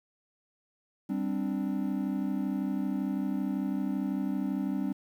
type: chord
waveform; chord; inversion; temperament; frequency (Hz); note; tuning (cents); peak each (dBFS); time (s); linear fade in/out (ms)
triangle; G suspended fourth; none; just; 196 / 261.3 / 294; G3 / C4 / D4; 0 / -2 / +2; -30 / -31 / -32; 1.09-4.93; 10
effects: 10-bit